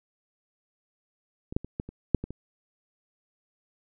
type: clicks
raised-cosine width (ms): 3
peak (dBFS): -23 / -11 / -25 / -17 / -27 / -6 / -20 / -24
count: 8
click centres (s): 1.525 / 1.565 / 1.646 / 1.799 / 1.89 / 2.147 / 2.24 / 2.306
effects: none